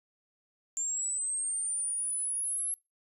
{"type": "linear sweep", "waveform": "sine", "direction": "up", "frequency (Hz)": [7260, 11110], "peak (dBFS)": -28, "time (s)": [0.77, 2.74], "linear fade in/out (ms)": 0, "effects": ["noise-tail reverb RT60 0.2 s tail -23 dB re dry", "tanh soft clip ceiling -28 dBFS"]}